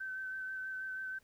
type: tone with vibrato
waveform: sine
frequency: 1535 Hz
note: G6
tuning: 37 cents flat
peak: -38 dBFS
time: 0-1.19 s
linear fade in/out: 10 ms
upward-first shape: sine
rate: 6.2 Hz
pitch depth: 17 cents each way
effects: pink hiss -70 dBFS RMS until 1.23 s